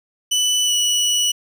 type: tone with pitch glide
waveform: 25% pulse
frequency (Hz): 2982 to 2944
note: F#7 to F#7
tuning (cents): +13 to -9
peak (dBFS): -12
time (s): 0.31-1.32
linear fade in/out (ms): 10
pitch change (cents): -22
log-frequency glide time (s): 0.65-0.72
effects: none